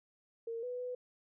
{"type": "tone with pitch steps", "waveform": "sine", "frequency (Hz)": [459.4, 494.6, 497.5], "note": ["A#4", "B4", "B4"], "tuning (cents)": [-25, 3, 13], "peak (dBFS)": -37, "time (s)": [0.47, 0.95], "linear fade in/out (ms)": 5, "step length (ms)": 160, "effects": []}